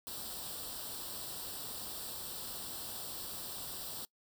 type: noise with comb filter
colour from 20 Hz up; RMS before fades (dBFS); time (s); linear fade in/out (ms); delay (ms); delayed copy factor
white; -43; 0.07-4.05; 0; 0.23; +0.75
effects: noise-tail reverb RT60 0.1 s tail -23 dB re dry